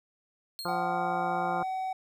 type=tone with exponential decay; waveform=40% pulse; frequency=4244 Hz; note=C8; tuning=24 cents sharp; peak=-33 dBFS; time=0.59-1 s; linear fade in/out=0 ms; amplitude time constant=87 ms
type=harmonic tone; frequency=174.61 Hz; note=F3; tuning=in tune; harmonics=1 / 2 / 3 / 4 / 5 / 6 / 7 / 8; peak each=-38 / -38 / -38 / -38 / -38 / -38 / -38 / -38 dBFS; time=0.65-1.63 s; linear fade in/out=2 ms
type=tone; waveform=triangle; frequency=755 Hz; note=F#5; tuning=35 cents sharp; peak=-28 dBFS; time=0.68-1.93 s; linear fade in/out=5 ms
effects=none